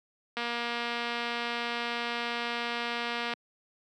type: click train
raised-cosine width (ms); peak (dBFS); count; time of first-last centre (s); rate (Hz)
0.3; -17; 704; 0.37-3.336; 237
effects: high-pass 200 Hz 12 dB/octave